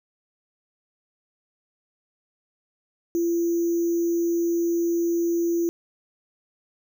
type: tone with sample-and-hold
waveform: sine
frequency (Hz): 340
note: F4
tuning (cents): -46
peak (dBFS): -20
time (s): 3.15-5.69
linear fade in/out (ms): 0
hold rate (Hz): 6300
effects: none